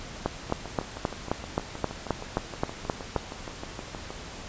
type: two click trains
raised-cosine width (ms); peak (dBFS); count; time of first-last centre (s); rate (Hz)
1; -10 / -22; 12 / 24; 0.26-3.162 / 0.5-4.105; 3.79 / 6.38
effects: pink hiss -41 dBFS RMS until 4.48 s + resampled to 16000 Hz